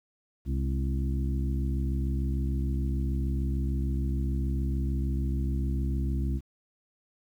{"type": "harmonic tone with a mistuned harmonic", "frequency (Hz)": 66.7, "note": "C2", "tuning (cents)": 34, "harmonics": [1, 2, 3, 4, 5], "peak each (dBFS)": [-27, -33, -37, -39, -41], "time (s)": [0.45, 6.41], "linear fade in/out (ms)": 50, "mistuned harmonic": 3, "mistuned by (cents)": 63, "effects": ["10-bit"]}